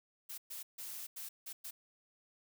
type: noise bursts at uneven times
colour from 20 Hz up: blue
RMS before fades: -45 dBFS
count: 6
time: 0.29-0.38 / 0.5-0.63 / 0.78-1.07 / 1.16-1.29 / 1.46-1.53 / 1.64-1.71 s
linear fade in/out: 10 ms
effects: none